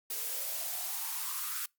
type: noise with high-pass filter sweep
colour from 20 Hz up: blue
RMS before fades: -36 dBFS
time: 0.1-1.66 s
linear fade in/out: 5 ms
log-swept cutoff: 420 to 1400 Hz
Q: 5.3
effects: noise-tail reverb RT60 0.2 s tail -26 dB re dry + Opus 48 kbps